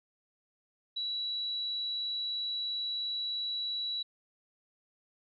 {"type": "tone", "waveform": "sine", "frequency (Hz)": 3921, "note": "B7", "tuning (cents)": -13, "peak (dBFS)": -32, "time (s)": [0.96, 4.03], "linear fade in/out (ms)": 10, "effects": []}